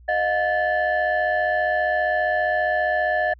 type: tone cluster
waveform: sine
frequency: 619 / 714 / 1741 Hz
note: D#5 / F5 / A6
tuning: -9 / +38 / -19 cents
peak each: -22 dBFS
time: 0.08-3.34 s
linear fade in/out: 10 ms
effects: tanh soft clip ceiling -13 dBFS + added 60 Hz sine -45 dBFS peak until 3.39 s